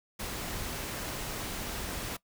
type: noise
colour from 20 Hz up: pink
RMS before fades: -37 dBFS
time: 0.19-2.17 s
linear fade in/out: 10 ms
effects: noise-tail reverb RT60 0.1 s tail -20 dB re dry